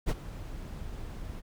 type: noise with ADSR envelope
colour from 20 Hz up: brown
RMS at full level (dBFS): -23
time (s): 0.06-1.42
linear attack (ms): 36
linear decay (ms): 41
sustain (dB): -17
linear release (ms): 34
effects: none